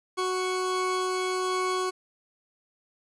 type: tone pair together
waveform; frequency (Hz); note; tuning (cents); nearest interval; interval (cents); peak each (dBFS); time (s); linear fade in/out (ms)
40% pulse; 370 / 1108.7; F#4 / C#6; 0 / 0; octave + perfect fifth; 1900; -27 / -29; 0.17-1.91; 20
effects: resampled to 22050 Hz + 10-bit